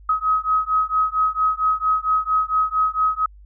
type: beating tone pair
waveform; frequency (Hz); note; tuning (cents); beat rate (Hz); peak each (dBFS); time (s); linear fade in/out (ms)
sine; 1268 / 1272.4; D#6 / D#6; +32 / +38; 4.4; -20; 0.09-3.26; 5
effects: added 50 Hz sine -42 dBFS peak until 3.45 s